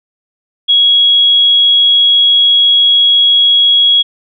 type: tone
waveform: sine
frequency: 3322 Hz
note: G#7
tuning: in tune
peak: -5 dBFS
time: 0.68-4.03 s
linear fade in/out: 20 ms
effects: none